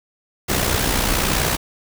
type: noise with amplitude modulation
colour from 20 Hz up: pink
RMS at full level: -17 dBFS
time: 0.48-1.57 s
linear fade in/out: 20 ms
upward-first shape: sine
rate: 61.1 Hz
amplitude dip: 55%
effects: none